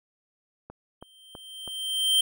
click train, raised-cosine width 1 ms, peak -27 dBFS, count 4, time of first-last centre 0.7-1.677 s, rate 3.07 Hz
square tone with exponential growth, 3136 Hz, G7, in tune, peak -18 dBFS, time 1.01-2.21 s, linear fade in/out 5 ms, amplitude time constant 260 ms
effects none

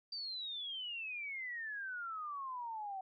sine exponential sweep, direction down, 4698 to 751 Hz, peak -40 dBFS, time 0.12-3.01 s, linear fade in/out 5 ms, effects none

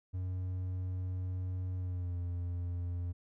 triangle tone with pitch glide, 91.9 to 87.8 Hz, F#2 to F2, -11 to +10 cents, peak -32 dBFS, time 0.13-3.13 s, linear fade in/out 20 ms, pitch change -79 cents, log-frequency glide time 1.76-2.17 s, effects none

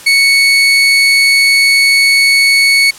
30% pulse tone, 2217 Hz, C#7, in tune, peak -3 dBFS, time 0.06-2.91 s, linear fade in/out 10 ms, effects white hiss -33 dBFS RMS until 2.98 s + low-pass 11000 Hz 12 dB/octave

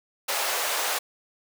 pink high-pass noise, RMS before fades -27 dBFS, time 0.28-0.99 s, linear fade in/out 10 ms, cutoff 530 Hz, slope 24 dB/octave, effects none

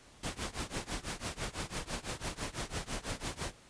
pink noise with tremolo, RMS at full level -35 dBFS, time 0.23-3.53 s, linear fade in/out 5 ms, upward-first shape triangle, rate 6 Hz, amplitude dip 100%, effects pink hiss -58 dBFS RMS until 3.69 s + resampled to 22050 Hz

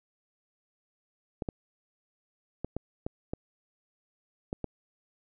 clicks, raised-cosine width 2 ms, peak -19 dBFS, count 8, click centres 1.422 / 1.488 / 2.646 / 2.766 / 3.065 / 3.335 / 4.529 / 4.643 s, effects none

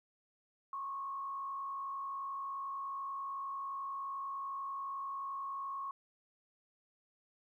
sine tone with frequency modulation, 1097 Hz, C#6, 18 cents flat, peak -38 dBFS, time 0.73-5.91 s, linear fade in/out 2 ms, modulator 51.3 Hz, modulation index 0.59, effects 13-bit

